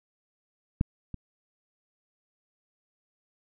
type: clicks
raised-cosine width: 5 ms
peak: -11 / -24 dBFS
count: 2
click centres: 0.811 / 1.143 s
effects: none